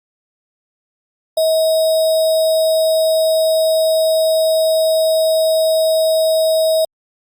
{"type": "tone with sample-and-hold", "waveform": "sine", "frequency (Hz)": 640, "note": "D#5", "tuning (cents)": 49, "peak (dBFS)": -11, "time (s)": [1.37, 6.85], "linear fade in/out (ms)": 5, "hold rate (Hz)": 4410, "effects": ["Opus 48 kbps"]}